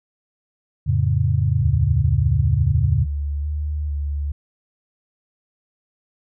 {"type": "chord", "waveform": "sine", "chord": "F augmented", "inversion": "none", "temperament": "equal", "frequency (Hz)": [87.31, 110, 138.59], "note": ["F2", "A2", "C#3"], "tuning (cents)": [0, 0, 0], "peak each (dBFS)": -20, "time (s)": [0.86, 3.06], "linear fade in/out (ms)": 20}
{"type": "tone with vibrato", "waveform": "sine", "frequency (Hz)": 73.42, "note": "D2", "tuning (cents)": 0, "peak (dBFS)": -21, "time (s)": [1.62, 4.32], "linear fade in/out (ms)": 5, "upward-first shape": "square", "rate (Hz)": 1.1, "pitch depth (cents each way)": 29}
{"effects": []}